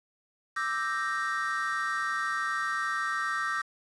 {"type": "chord", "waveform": "triangle", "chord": "E half-diminished seventh", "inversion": "third", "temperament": "equal with one note detuned", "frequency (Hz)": [1174.7, 1314.7, 1568, 1864.7], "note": ["D6", "E6", "G6", "Bb6"], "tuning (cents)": [0, -5, 0, 0], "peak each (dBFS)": -32, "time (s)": [0.56, 3.62], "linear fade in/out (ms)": 10, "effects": ["resampled to 22050 Hz", "8-bit"]}